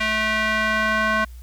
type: tone with band-pass filter sweep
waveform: square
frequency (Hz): 216.9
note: A3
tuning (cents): -25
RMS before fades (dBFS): -21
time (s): 0-1.25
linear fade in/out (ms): 10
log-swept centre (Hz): 2200 to 1400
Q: 2
effects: added 60 Hz sine -36 dBFS peak until 1.42 s + white hiss -55 dBFS RMS until 1.42 s